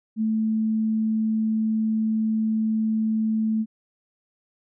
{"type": "tone", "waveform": "sine", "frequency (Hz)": 219.5, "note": "A3", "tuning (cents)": -4, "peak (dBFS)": -20, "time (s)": [0.16, 3.66], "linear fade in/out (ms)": 50, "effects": []}